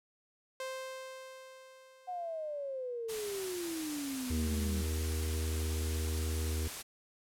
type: tone with exponential decay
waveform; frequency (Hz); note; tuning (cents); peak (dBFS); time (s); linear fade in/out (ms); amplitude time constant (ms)
sawtooth; 523.3; C5; 0; -33; 0.6-3.32; 2; 590
type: exponential sweep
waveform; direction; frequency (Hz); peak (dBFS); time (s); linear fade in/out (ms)
sine; down; 740 to 191.2; -36; 2.07-4.83; 20
type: noise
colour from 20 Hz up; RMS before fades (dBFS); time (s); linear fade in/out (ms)
white; -42; 3.08-6.83; 20
type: harmonic tone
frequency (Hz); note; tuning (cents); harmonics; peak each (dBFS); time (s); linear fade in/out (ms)
78.9; D#2; +25; 1 / 3 / 4 / 5 / 6; -32 / -46 / -47 / -46 / -48; 4.3-6.68; 5
effects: low-pass 12000 Hz 12 dB/octave